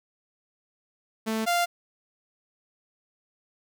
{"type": "tone pair in turn", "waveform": "sawtooth", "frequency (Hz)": [221.1, 696.3], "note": ["A3", "F5"], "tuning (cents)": [9, -5], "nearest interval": "octave + minor sixth", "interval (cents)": 1986, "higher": "second", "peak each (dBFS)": [-22, -18], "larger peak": "second", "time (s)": [[1.26, 1.46], [1.46, 1.66]], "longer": "neither", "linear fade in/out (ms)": 20, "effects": []}